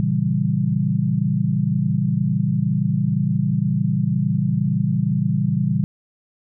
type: chord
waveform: sine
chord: A# diminished seventh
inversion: none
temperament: equal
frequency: 116.54 / 138.59 / 164.81 / 196 Hz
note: A#2 / C#3 / E3 / G3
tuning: 0 / 0 / 0 / 0 cents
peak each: -24 / -22 / -22 / -22 dBFS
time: 0-5.84 s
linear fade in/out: 0 ms
effects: none